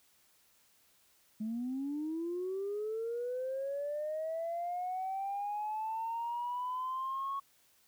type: linear sweep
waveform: sine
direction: up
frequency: 211.5 to 1108.7 Hz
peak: -33 dBFS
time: 1.4-7.4 s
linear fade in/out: 10 ms
effects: tanh soft clip ceiling -30 dBFS + white hiss -68 dBFS RMS until 7.87 s